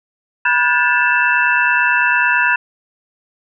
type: tone cluster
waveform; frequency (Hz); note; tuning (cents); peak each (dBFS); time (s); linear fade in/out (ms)
sine; 976 / 1446 / 1586 / 1735 / 2657; B5 / F#6 / G6 / A6 / E7; -21 / -40 / +20 / -25 / +13; -18; 0.45-2.56; 5
effects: none